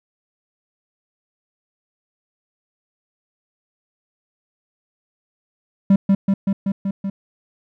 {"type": "tone with echo", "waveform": "triangle", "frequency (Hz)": 196, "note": "G3", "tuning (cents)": 0, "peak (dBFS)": -7, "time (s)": [5.9, 5.96], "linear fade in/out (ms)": 5, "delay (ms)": 190, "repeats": 6, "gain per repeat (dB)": -2, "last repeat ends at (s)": 7.1, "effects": []}